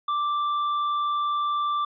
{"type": "tone with tanh clipping", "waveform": "sine", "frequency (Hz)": 1174.7, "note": "D6", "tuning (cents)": 0, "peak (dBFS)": -24, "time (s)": [0.08, 1.85], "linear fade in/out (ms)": 5, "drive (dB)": 7, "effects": ["resampled to 11025 Hz"]}